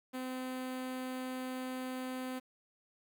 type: tone with notch filter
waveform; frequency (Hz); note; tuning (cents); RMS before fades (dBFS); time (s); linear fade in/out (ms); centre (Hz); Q
sawtooth; 256.8; C4; -32; -40; 0.13-2.4; 20; 5600; 1.6
effects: 10-bit